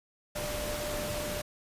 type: tone in noise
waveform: sine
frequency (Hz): 596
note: D5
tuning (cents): +25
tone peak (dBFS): -36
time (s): 0.35-1.42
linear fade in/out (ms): 10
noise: pink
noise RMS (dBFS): -36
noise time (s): 0.35-1.42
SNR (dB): -3
effects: resampled to 32000 Hz